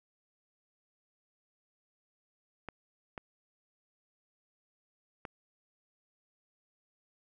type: clicks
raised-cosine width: 0.5 ms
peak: -25 dBFS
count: 3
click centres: 2.687 / 3.178 / 5.252 s
effects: none